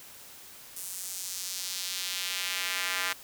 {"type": "tone with high-pass filter sweep", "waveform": "square", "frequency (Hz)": 92.5, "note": "F#2", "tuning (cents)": 0, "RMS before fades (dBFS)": -34, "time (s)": [0.76, 3.13], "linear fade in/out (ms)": 5, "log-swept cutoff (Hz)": [9300, 1600], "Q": 1.2, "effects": ["white hiss -49 dBFS RMS until 3.23 s"]}